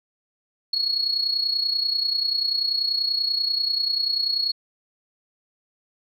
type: tone with amplitude modulation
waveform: sine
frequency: 4336 Hz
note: C#8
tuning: 39 cents flat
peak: -17 dBFS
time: 0.73-4.52 s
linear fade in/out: 5 ms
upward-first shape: sine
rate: 30.3 Hz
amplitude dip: 70%
effects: tanh soft clip ceiling -13 dBFS